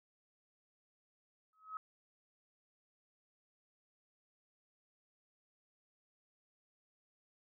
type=tone with exponential growth; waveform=sine; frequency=1278 Hz; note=D#6; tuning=46 cents sharp; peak=-37 dBFS; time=1.53-1.77 s; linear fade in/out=1 ms; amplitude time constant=51 ms; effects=none